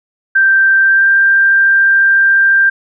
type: tone with pitch glide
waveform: sine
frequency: 1568 to 1583.5 Hz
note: G6 to G6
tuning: 0 to +17 cents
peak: -6 dBFS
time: 0.35-2.7 s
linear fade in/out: 10 ms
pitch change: +17 cents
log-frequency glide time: 0.8-1.09 s
effects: none